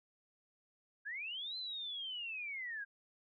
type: linear two-way sweep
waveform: sine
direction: up then down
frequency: 1581 to 4112 to 1581 Hz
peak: -40 dBFS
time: 1.05-2.85 s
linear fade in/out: 20 ms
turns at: 1.57 s
effects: none